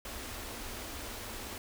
pink band-stop noise, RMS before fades -42 dBFS, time 0.05-1.58 s, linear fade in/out 2 ms, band 110 to 200 Hz, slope 96 dB/octave, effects none

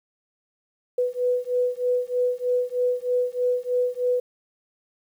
sine beating tone pair, 493.9 / 497.1 Hz, B4 / B4, 0 / +11 cents, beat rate 3.2 Hz, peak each -24 dBFS, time 0.98-4.2 s, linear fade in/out 5 ms, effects 9-bit

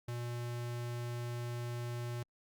square tone, 120 Hz, B2, 49 cents flat, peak -38 dBFS, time 0.08-2.23 s, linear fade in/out 5 ms, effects Opus 48 kbps

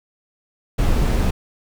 brown noise, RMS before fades -17 dBFS, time 0.78-1.31 s, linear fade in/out 10 ms, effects none

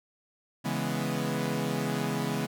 sawtooth chord, C# minor seventh, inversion none, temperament equal, 138.59 / 164.81 / 207.7 / 246.9 Hz, C#3 / E3 / G#3 / B3, 0 / 0 / 0 / 0 cents, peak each -30 dBFS, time 0.64-2.47 s, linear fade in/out 20 ms, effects none

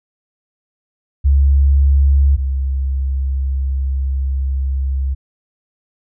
sine tone pair in turn, 69.3 / 67.13 Hz, C#2 / C2, 0 / +45 cents, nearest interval minor second, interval 55 cents, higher first, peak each -8 / -15 dBFS, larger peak first, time 1.24-2.37 / 2.37-5.15 s, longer second, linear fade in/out 20 ms, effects none

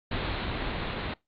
pink low-pass noise, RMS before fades -32 dBFS, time 0.11-1.14 s, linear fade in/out 5 ms, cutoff 4200 Hz, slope 96 dB/octave, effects noise-tail reverb RT60 0.2 s tail -22 dB re dry + Opus 48 kbps

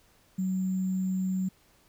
sine tone with sample-and-hold, 187.1 Hz, F#3, 20 cents sharp, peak -26 dBFS, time 0.38-1.49 s, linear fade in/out 10 ms, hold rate 7350 Hz, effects pink hiss -63 dBFS RMS until 1.88 s

